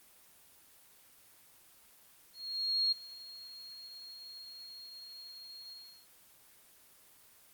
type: tone with ADSR envelope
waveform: sine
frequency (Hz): 4272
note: C8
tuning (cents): +35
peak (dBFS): -26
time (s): 2.33-6.08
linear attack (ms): 590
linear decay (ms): 9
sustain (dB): -20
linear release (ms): 360
effects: white hiss -61 dBFS RMS until 7.53 s + Opus 24 kbps